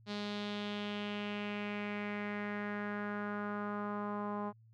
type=tone with low-pass filter sweep; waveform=sawtooth; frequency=206.4 Hz; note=G#3; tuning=10 cents flat; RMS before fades=-39 dBFS; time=0.06-4.53 s; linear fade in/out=50 ms; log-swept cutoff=4200 to 1000 Hz; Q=3.2; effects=added 112 Hz sine -59 dBFS peak until 4.73 s